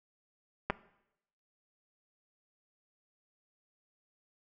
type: clicks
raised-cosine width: 0.5 ms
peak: -14 / -18 dBFS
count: 2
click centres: 0.7 / 0.705 s
effects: noise-tail reverb RT60 0.8 s tail -18 dB re dry